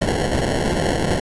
white noise with sample-and-hold, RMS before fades -20 dBFS, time 0.01-1.2 s, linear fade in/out 10 ms, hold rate 1225 Hz, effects resampled to 24000 Hz

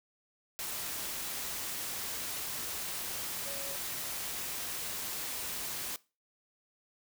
sine tone in noise, 556 Hz, C#5, 5 cents sharp, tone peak -45 dBFS, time 3.46-3.76 s, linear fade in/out 0 ms, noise white, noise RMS -38 dBFS, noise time 0.59-5.96 s, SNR -10 dB, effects noise-tail reverb RT60 0.3 s tail -21 dB re dry

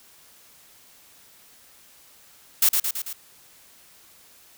blue noise with echo, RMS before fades -17 dBFS, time 2.62-2.69 s, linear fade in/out 5 ms, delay 110 ms, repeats 4, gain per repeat -4 dB, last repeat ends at 3.13 s, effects white hiss -53 dBFS RMS until 4.57 s

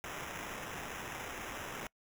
white noise with sample-and-hold, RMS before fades -43 dBFS, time 0.04-1.87 s, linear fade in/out 0 ms, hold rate 4410 Hz, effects noise-tail reverb RT60 0.1 s tail -25 dB re dry

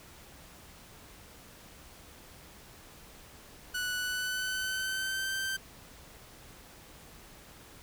sawtooth tone with pitch glide, 1480 to 1556.3 Hz, F#6 to G6, 0 to -13 cents, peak -28 dBFS, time 3.74-5.57 s, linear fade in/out 10 ms, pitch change +87 cents, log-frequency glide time 3.97-5.33 s, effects added 68 Hz sine -63 dBFS peak until 7.82 s + pink hiss -53 dBFS RMS until 7.82 s

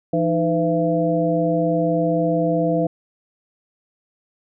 harmonic tone with a mistuned harmonic, 167.9 Hz, E3, 32 cents sharp, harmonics 1 / 2 / 3 / 4, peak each -22 / -22 / -22 / -22 dBFS, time 0.13-2.87 s, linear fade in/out 5 ms, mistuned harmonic 2, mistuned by -130 cents, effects none

